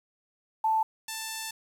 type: tone pair in turn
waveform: sine / 5% pulse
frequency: 881 / 885.6 Hz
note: A5 / A5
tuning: +2 / +11 cents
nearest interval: unison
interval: 9 cents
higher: second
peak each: -22 dBFS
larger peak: neither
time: 0.64-0.83 / 1.08-1.51 s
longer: second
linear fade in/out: 5 ms
effects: 9-bit